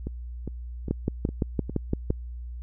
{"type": "two click trains", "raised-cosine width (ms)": 3, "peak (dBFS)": [-11, -19], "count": [8, 6], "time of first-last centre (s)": [[0.91, 2.105], [0.07, 2.103]], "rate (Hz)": [5.86, 2.46], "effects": ["added 60 Hz sine -34 dBFS peak until 2.62 s"]}